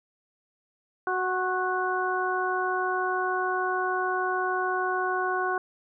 harmonic tone with a mistuned harmonic, 370 Hz, F#4, in tune, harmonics 1 / 2 / 3 / 4, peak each -30 / -30 / -30 / -30 dBFS, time 1.07-5.58 s, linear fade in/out 2 ms, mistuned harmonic 3, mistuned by -26 cents, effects none

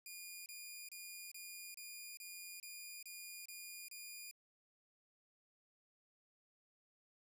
10% pulse tone bursts, 2430 Hz, D#7, 42 cents flat, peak -40 dBFS, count 10, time 0.06-4.312 s, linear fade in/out 2 ms, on 400 ms, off 28 ms, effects none

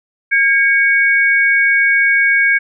sine tone pair together, 1623 / 2233 Hz, G#6 / C#7, -40 / +12 cents, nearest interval tritone, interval 552 cents, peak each -12 dBFS, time 0.31-2.59 s, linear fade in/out 20 ms, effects none

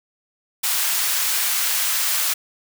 white high-pass noise, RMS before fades -21 dBFS, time 0.63-2.34 s, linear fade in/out 10 ms, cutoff 1000 Hz, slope 12 dB/octave, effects none

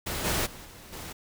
pink noise with level steps, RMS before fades -32 / -27 / -45 / -48 / -40 dBFS, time 0.06-1.13 s, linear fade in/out 10 ms, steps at 0.24 / 0.45 / 0.64 / 0.92 s, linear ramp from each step 20 ms, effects none

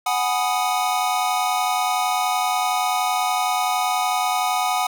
square chord, G# minor seventh, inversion third, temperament equal, 740 / 830.6 / 987.8 / 1244.5 Hz, F#5 / G#5 / B5 / D#6, 0 / 0 / 0 / 0 cents, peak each -23 / -27 / -29 / -26 dBFS, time 0.06-4.87 s, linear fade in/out 5 ms, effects none

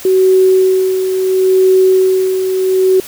sine tone with tremolo, 375.9 Hz, F#4, 27 cents sharp, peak -5 dBFS, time 0.05-3 s, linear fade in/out 2 ms, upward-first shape sine, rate 0.73 Hz, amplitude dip 55%, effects white hiss -31 dBFS RMS until 3.07 s

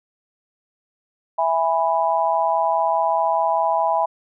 sine chord, E major, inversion none, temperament just, 659.3 / 824.1 / 988.9 Hz, E5 / G#5 / B5, 0 / -14 / +2 cents, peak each -21 dBFS, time 1.38-4.06 s, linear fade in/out 10 ms, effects none

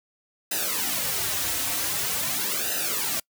white noise with flanger, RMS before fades -27 dBFS, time 0.51-3.2 s, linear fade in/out 5 ms, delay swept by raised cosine 0.89 to 4.99 ms, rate 0.45 Hz, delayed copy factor -0.95, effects noise-tail reverb RT60 0.1 s tail -26 dB re dry

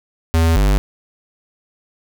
square tone pair in turn, 82 / 49.57 Hz, E2 / G1, -9 / +20 cents, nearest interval major sixth, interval 871 cents, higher first, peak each -12 / -12 dBFS, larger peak neither, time 0.34-0.56 / 0.56-0.78 s, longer neither, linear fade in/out 0 ms, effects none

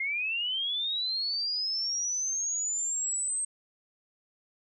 sine linear sweep, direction up, 2100 to 8372 Hz, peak -28 dBFS, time 0-3.45 s, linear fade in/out 5 ms, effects none

